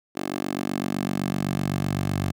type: tone with high-pass filter sweep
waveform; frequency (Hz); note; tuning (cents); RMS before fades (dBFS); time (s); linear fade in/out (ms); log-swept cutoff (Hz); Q
10% pulse; 47.85; G1; -41; -27; 0.15-2.32; 20; 340 to 97; 1.7
effects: none